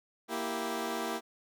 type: chord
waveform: 15% pulse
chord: E diminished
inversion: second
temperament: equal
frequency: 233.1 / 329.6 / 392 Hz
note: Bb3 / E4 / G4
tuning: 0 / 0 / 0 cents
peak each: -31 dBFS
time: 0.28-1.21 s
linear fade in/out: 50 ms
effects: none